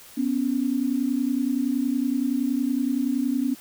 sine tone pair together, 248.1 / 278.8 Hz, B3 / C#4, +8 / +10 cents, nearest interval major second, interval 202 cents, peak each -24 dBFS, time 0.17-3.55 s, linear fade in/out 10 ms, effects white hiss -47 dBFS RMS until 3.6 s

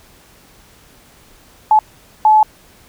sine tone bursts at uneven times, 861 Hz, A5, 38 cents flat, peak -6 dBFS, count 2, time 1.71-1.79 / 2.25-2.43 s, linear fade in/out 2 ms, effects pink hiss -47 dBFS RMS until 2.88 s

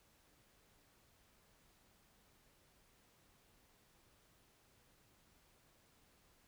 silence, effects pink hiss -71 dBFS RMS until 6.47 s

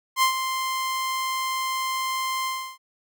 sawtooth tone with ADSR envelope, 1046.5 Hz, C6, in tune, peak -12 dBFS, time 0.16-2.78 s, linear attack 63 ms, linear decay 100 ms, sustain -9 dB, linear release 320 ms, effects none

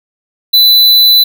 square tone, 3995 Hz, B7, 19 cents sharp, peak -4 dBFS, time 0.53-1.24 s, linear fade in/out 10 ms, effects none

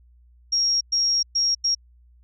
sine tone bursts at uneven times, 5588 Hz, F8, in tune, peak -18 dBFS, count 4, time 0.52-0.81 / 0.92-1.23 / 1.35-1.55 / 1.64-1.75 s, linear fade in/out 10 ms, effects added 60 Hz sine -51 dBFS peak until 2.23 s

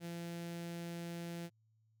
sawtooth tone with notch filter, 170.5 Hz, F3, 41 cents flat, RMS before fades -44 dBFS, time 0-1.5 s, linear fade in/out 50 ms, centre 1100 Hz, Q 1.8, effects added 110 Hz sine -70 dBFS peak until 2 s

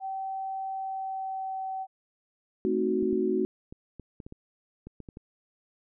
sine tone with pitch glide, 770 to 763.4 Hz, G5 to G5, -31 to -46 cents, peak -31 dBFS, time 0-1.87 s, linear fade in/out 50 ms, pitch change -15 cents, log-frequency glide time 0.72-1.72 s
sine chord, A diminished seventh, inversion none, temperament equal, 220 / 261.6 / 311.1 / 370 Hz, A3 / C4 / Eb4 / Gb4, 0 / 0 / 0 / 0 cents, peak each -31 / -32 / -32 / -26 dBFS, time 2.65-3.45 s, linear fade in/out 0 ms
clicks, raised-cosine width 3 ms, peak -29 dBFS, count 11, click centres 3.027 / 3.129 / 3.725 / 3.997 / 4.202 / 4.265 / 4.324 / 4.87 / 5.003 / 5.088 / 5.171 s
effects none

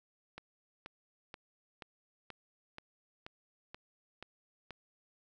click train, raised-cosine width 0.3 ms, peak -29 dBFS, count 10, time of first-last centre 0.38-4.707 s, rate 2.08 Hz, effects none

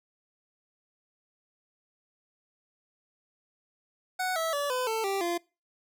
25% pulse tone with pitch steps, 740 / 651.7 / 573.9 / 505.4 / 445.1 / 392 / 345.2 Hz, F#5 / E5 / D5 / B4 / A4 / G4 / F4, 0 / -20 / -40 / +40 / +20 / 0 / -20 cents, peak -24 dBFS, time 4.19-5.38 s, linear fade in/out 10 ms, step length 170 ms, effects noise-tail reverb RT60 0.3 s tail -24 dB re dry

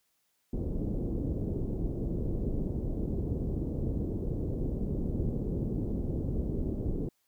pink low-pass noise, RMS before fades -32 dBFS, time 0.53-7.09 s, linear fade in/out 5 ms, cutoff 420 Hz, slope 24 dB/octave, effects white hiss -75 dBFS RMS until 7.27 s

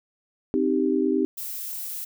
sine chord, C minor, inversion none, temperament equal, 261.6 / 311.1 / 392 Hz, C4 / Eb4 / G4, 0 / 0 / 0 cents, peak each -24 dBFS, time 0.54-1.25 s, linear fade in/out 0 ms
violet noise, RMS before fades -33 dBFS, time 1.37-2.05 s, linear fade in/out 10 ms
effects none

